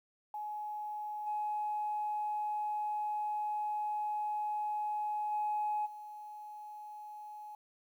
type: tone with level steps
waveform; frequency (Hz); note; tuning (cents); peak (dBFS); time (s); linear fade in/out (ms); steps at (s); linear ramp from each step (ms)
sine; 843; G#5; +26; -37 / -32 / -30 / -44; 0.34-7.55; 2; 1.26 / 5.31 / 5.85; 20
effects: tanh soft clip ceiling -27 dBFS + 11-bit